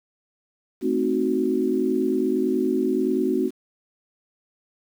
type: chord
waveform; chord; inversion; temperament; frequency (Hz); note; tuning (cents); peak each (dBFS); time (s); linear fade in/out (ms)
sine; A diminished seventh; none; equal; 220 / 261.6 / 311.1 / 370; A3 / C4 / Eb4 / Gb4; 0 / 0 / 0 / 0; -28 / -24 / -27 / -23; 0.81-3.51; 50
effects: 8-bit